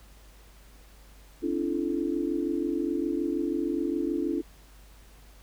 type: tone cluster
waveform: sine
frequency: 265.5 / 292.2 / 337.8 / 433 Hz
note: C4 / D4 / E4 / A4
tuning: +25 / -9 / +42 / -28 cents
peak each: -34 / -30 / -29 / -36 dBFS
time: 1.42-4.42 s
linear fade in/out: 20 ms
effects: added 50 Hz sine -51 dBFS peak until 5.42 s + pink hiss -57 dBFS RMS until 5.42 s